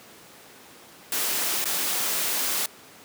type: noise with dropouts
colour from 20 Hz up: white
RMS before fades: -26 dBFS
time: 1.12-2.66 s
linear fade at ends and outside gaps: 2 ms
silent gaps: 1.643-1.655 s
effects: pink hiss -48 dBFS RMS until 3.04 s + high-pass 200 Hz 12 dB/octave